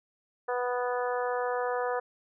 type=harmonic tone; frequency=246.8 Hz; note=B3; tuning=1 cent flat; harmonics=2 / 3 / 4 / 5 / 6 / 7; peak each=-30 / -34 / -36 / -38 / -40 / -41 dBFS; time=0.48-2 s; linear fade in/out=10 ms; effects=none